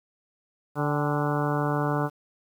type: harmonic tone with a mistuned harmonic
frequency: 146.2 Hz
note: D3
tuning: 7 cents flat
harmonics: 1 / 2 / 3 / 4 / 5 / 6 / 7 / 8 / 9 / 10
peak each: -27 / -30 / -32 / -33 / -34 / -35 / -35 / -36 / -37 / -37 dBFS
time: 0.75-2.1 s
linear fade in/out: 50 ms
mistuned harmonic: 5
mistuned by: +62 cents
effects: 9-bit